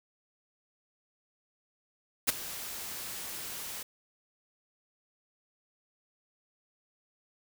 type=noise with ADSR envelope; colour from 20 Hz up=white; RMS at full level=-23 dBFS; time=2.27-3.83 s; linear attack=20 ms; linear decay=17 ms; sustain=-17 dB; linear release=6 ms; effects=none